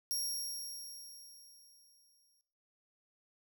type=tone with exponential decay; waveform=20% pulse; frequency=5588 Hz; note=F8; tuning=in tune; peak=-27 dBFS; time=0.11-2.41 s; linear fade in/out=0 ms; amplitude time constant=500 ms; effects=noise-tail reverb RT60 0.8 s tail -19 dB re dry